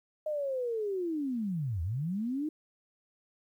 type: linear two-way sweep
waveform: sine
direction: down then up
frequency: 622.3 to 77.78 to 316.4 Hz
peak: -30 dBFS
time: 0.26-2.49 s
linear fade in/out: 5 ms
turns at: 1.82 s
effects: 11-bit